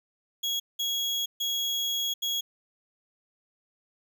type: tone bursts at uneven times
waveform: 35% pulse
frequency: 3322 Hz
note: G#7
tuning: in tune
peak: -25 dBFS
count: 4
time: 0.43-0.6 / 0.79-1.26 / 1.4-2.14 / 2.22-2.41 s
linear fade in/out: 10 ms
effects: none